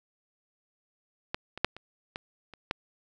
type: clicks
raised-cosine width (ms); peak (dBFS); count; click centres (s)
0.3; -14 / -23 / -6 / -27 / -19 / -30 / -12; 7; 1.345 / 1.576 / 1.646 / 1.766 / 2.159 / 2.537 / 2.711
effects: none